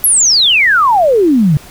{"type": "exponential sweep", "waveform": "sine", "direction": "down", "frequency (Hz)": [11770, 138.59], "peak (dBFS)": -6, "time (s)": [0.04, 1.57], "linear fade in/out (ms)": 0, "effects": ["pink hiss -36 dBFS RMS until 1.7 s"]}